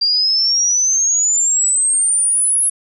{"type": "exponential sweep", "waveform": "sine", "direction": "up", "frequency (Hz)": [4725, 10790], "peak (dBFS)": -12, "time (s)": [0.01, 2.7], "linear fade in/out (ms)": 10, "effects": []}